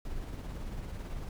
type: noise with tremolo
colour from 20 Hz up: brown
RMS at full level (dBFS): -37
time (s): 0.05-1.29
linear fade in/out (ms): 2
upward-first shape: sine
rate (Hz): 18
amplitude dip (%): 35
effects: none